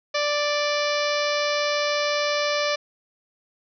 harmonic tone, 587.3 Hz, D5, in tune, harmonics 1 / 2 / 3 / 4 / 5 / 6 / 7 / 8 / 9 / 10, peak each -24 / -29 / -31 / -30 / -35 / -35 / -34 / -35 / -34 / -39 dBFS, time 0.14-2.76 s, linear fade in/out 10 ms, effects none

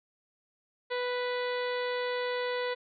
harmonic tone, 493.9 Hz, B4, in tune, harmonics 1 / 2 / 3 / 4 / 5 / 6 / 7 / 8 / 9, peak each -31 / -38 / -41 / -39 / -47 / -49 / -45 / -46 / -50 dBFS, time 0.9-2.75 s, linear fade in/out 20 ms, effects none

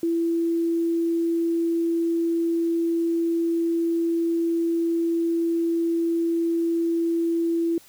sine tone, 334.6 Hz, E4, 26 cents sharp, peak -20 dBFS, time 0.03-7.78 s, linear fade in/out 2 ms, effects white hiss -52 dBFS RMS until 7.88 s

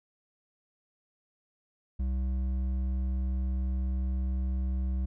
sine tone with hard clipping, 64.3 Hz, C2, 30 cents flat, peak -29 dBFS, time 1.99-5.06 s, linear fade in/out 10 ms, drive 7 dB, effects none

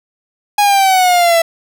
45% pulse exponential sweep, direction down, 830.6 to 660 Hz, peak -8 dBFS, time 0.58-1.42 s, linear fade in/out 5 ms, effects none

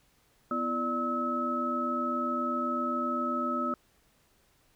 sine tone cluster, 248 / 335.6 / 591 / 1292 Hz, B3 / E4 / D5 / E6, +7 / +31 / +11 / -35 cents, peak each -33 / -38 / -37 / -30 dBFS, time 0.51-3.74 s, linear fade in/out 2 ms, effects pink hiss -67 dBFS RMS until 4.75 s

